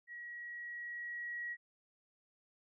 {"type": "tone with level ramp", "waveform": "sine", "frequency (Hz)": 1911, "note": "A#6", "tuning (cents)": 43, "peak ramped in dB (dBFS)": [-45, -38], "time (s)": [0.07, 1.57], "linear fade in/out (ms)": 50, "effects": []}